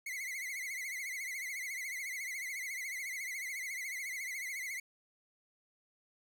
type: tone with vibrato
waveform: 45% pulse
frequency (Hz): 2099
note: C7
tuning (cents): +5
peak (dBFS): -38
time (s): 0.06-4.8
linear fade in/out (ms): 5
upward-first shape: triangle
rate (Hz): 14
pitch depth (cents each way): 130
effects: none